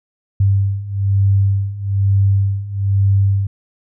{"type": "beating tone pair", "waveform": "sine", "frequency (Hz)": [97.9, 99], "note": ["G2", "G2"], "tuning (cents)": [-2, 18], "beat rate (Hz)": 1.1, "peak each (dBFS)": [-17, -14], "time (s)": [0.4, 3.47], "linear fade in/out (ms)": 5, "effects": []}